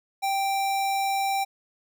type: tone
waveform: square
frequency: 784 Hz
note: G5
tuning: in tune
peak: -24 dBFS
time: 0.22-1.45 s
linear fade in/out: 20 ms
effects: none